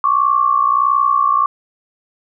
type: tone pair together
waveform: sine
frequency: 1094.5 / 1156 Hz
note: C#6 / D6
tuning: -22 / -28 cents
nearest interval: minor second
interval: 94 cents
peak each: -14 dBFS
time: 0.04-1.46 s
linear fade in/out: 2 ms
effects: none